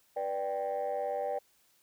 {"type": "chord", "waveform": "sine", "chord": "G major", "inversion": "first", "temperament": "just", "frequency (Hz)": [490, 588, 784], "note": ["B4", "D5", "G5"], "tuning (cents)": [-14, 2, 0], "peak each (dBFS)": [-35, -33, -34], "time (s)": [0.16, 1.39], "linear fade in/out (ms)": 10, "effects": ["tanh soft clip ceiling -26 dBFS", "white hiss -68 dBFS RMS until 1.82 s"]}